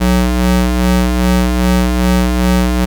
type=ring-modulated tone; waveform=35% pulse; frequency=122.5 Hz; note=B2; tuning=14 cents flat; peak=-5 dBFS; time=0-2.86 s; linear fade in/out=20 ms; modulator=62.5 Hz; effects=none